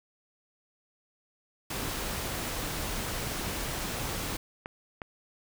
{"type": "noise", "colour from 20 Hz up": "pink", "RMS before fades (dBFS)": -34, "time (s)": [1.7, 4.37], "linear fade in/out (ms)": 5}
{"type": "clicks", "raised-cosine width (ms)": 0.5, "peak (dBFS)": -22, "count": 3, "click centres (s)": [4.055, 4.659, 5.018]}
{"effects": []}